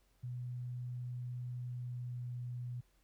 sine tone with pitch glide, 123.47 to 122.69 Hz, B2 to B2, 0 to -11 cents, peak -39 dBFS, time 0.23-2.81 s, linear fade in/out 10 ms, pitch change -11 cents, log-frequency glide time 1.56-2.28 s, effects added 45 Hz sine -70 dBFS peak until 3.03 s + pink hiss -75 dBFS RMS until 3.03 s

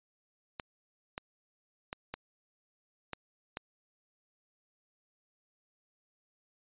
clicks, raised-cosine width 0.3 ms, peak -21 dBFS, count 6, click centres 0.598 / 1.179 / 1.929 / 2.14 / 3.133 / 3.571 s, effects resampled to 8000 Hz

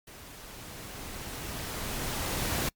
pink noise with level ramp, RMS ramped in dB -48 to -29 dBFS, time 0.07-2.69 s, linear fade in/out 5 ms, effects noise-tail reverb RT60 0.1 s tail -26 dB re dry + MP3 96 kbps

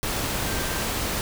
sine tone in noise, 1568 Hz, G6, in tune, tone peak -37 dBFS, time 0.46-0.85 s, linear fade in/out 0 ms, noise pink, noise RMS -27 dBFS, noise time 0.03-1.21 s, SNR -13 dB, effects none

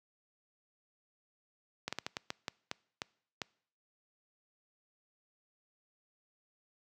slowing click train, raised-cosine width 0.2 ms, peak -18 dBFS, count 10, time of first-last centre 1.88-3.418 s, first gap 46 ms, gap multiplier 1.31, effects noise-tail reverb RT60 0.6 s tail -25 dB re dry + high-pass 100 Hz 12 dB/octave

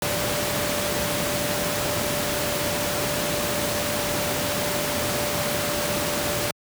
sine tone in noise, 587.3 Hz, D5, in tune, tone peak -29 dBFS, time 0.02-6.51 s, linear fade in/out 2 ms, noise pink, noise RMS -25 dBFS, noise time 0.02-6.51 s, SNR -7 dB, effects high-pass 100 Hz 12 dB/octave

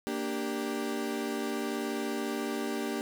35% pulse chord, G minor, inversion first, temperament equal, 233.1 / 293.7 / 392 Hz, Bb3 / D4 / G4, 0 / 0 / 0 cents, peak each -34 dBFS, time 0.07-3.01 s, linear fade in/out 0 ms, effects none

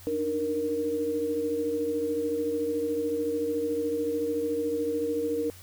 sine tone cluster, 293.8 / 307.5 / 467.5 Hz, D4 / D#4 / A#4, +1 / -20 / +5 cents, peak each -34 / -34 / -27 dBFS, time 0.07-5.5 s, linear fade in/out 0 ms, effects added 91 Hz sine -49 dBFS peak until 5.62 s + white hiss -51 dBFS RMS until 5.62 s

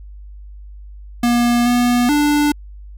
square tone with pitch steps, 239.3 / 243.3 / 294 Hz, A#3 / B3 / D4, +46 / -26 / +2 cents, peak -13 dBFS, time 1.23-2.52 s, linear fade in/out 5 ms, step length 430 ms, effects added 50 Hz sine -33 dBFS peak until 2.97 s

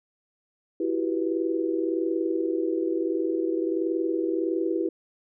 sine tone cluster, 331.3 / 371.7 / 392.9 / 489.4 Hz, E4 / F#4 / G4 / B4, +9 / +8 / +4 / -16 cents, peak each -26 / -31 / -30 / -32 dBFS, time 0.8-4.89 s, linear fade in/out 5 ms, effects none

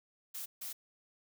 blue noise bursts at uneven times, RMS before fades -42 dBFS, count 2, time 0.34-0.46 / 0.61-0.73 s, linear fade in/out 10 ms, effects none

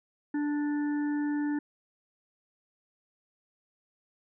harmonic tone, 293.7 Hz, D4, in tune, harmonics 1 / 3 / 5 / 6, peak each -27 / -43 / -47 / -44 dBFS, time 0.34-1.59 s, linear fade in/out 5 ms, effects none

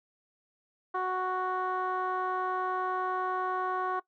15% pulse tone with low-pass filter, 370 Hz, F#4, in tune, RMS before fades -31 dBFS, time 0.94-4 s, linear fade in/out 10 ms, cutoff 1200 Hz, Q 2.3, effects noise-tail reverb RT60 0.1 s tail -20 dB re dry

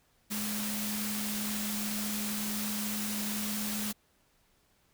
sine tone in noise, 210 Hz, G#3, 19 cents sharp, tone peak -35 dBFS, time 0.3-3.93 s, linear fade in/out 20 ms, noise white, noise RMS -36 dBFS, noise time 0.3-3.93 s, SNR -2 dB, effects pink hiss -69 dBFS RMS until 4.93 s

